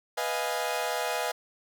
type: chord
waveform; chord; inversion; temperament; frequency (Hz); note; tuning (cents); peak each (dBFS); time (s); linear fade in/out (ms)
sawtooth; F half-diminished seventh; second; equal; 493.9 / 622.3 / 698.5 / 830.6; Cb5 / Eb5 / F5 / Ab5; 0 / 0 / 0 / 0; -30; 0.17-1.32; 10
effects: none